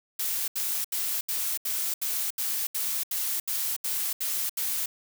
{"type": "noise bursts", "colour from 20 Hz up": "blue", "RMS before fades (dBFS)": -29, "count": 13, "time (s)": [0.19, 4.86], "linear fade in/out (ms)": 5, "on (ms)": 290, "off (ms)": 75, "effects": []}